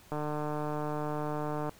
click train, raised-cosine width 1 ms, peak -21 dBFS, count 237, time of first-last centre 0.12-1.693 s, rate 150 Hz, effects pink hiss -57 dBFS RMS until 1.79 s

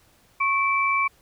sine tone pair together, 1099 / 2323 Hz, C#6 / D7, -15 / -20 cents, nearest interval octave + minor second, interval 1295 cents, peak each -22 dBFS, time 0.4-1.08 s, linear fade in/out 10 ms, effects pink hiss -59 dBFS RMS until 1.21 s

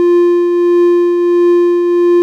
triangle tone with tremolo, 349.2 Hz, F4, in tune, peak -3 dBFS, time 0-2.22 s, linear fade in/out 0 ms, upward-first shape triangle, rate 1.5 Hz, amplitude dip 40%, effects none

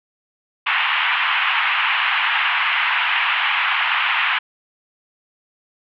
white band-pass noise, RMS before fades -19 dBFS, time 0.66-4.39 s, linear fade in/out 10 ms, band 850 to 3000 Hz, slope 48 dB/octave, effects none

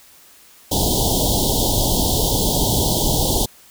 pink band-stop noise, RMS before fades -18 dBFS, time 0.71-3.46 s, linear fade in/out 10 ms, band 940 to 3100 Hz, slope 96 dB/octave, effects white hiss -48 dBFS RMS until 3.7 s

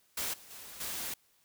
white noise with level steps, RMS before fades -35 / -54 / -48 / -38 dBFS, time 0.17-1.14 s, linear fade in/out 5 ms, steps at 0.33 / 0.5 / 0.8 s, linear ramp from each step 10 ms, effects white hiss -69 dBFS RMS until 1.44 s

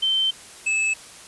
sine / square tone pair in turn, 3100 / 2607 Hz, G7 / E7, -20 / -20 cents, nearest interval minor third, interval 300 cents, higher first, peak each -18 / -20 dBFS, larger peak first, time 0.02-0.31 / 0.66-0.94 s, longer first, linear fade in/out 10 ms, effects white hiss -43 dBFS RMS until 1.27 s + resampled to 24000 Hz

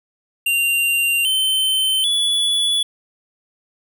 square tone with pitch steps, 2777 / 3081 / 3419 Hz, F7 / G7 / G#7, -10 / -31 / +50 cents, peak -16 dBFS, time 0.46-2.83 s, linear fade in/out 5 ms, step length 790 ms, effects none

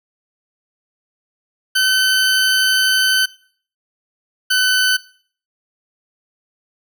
20% pulse tone pair in turn, 1524 / 1510 Hz, G6 / F#6, -49 / +35 cents, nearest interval unison, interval 16 cents, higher first, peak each -8 dBFS, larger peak neither, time 1.75-3.26 / 4.5-4.97 s, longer first, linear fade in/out 10 ms, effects noise-tail reverb RT60 0.5 s tail -20 dB re dry

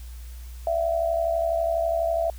sine tone with amplitude modulation, 666 Hz, E5, 18 cents sharp, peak -18 dBFS, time 0.67-2.3 s, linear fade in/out 2 ms, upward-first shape sine, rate 72.1 Hz, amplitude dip 70%, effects added 60 Hz sine -36 dBFS peak until 2.38 s + white hiss -52 dBFS RMS until 2.38 s

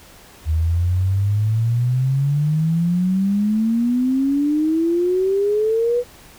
sine exponential sweep, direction up, 77 to 493.9 Hz, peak -15 dBFS, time 0.45-6.04 s, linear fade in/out 50 ms, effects pink hiss -45 dBFS RMS until 6.38 s

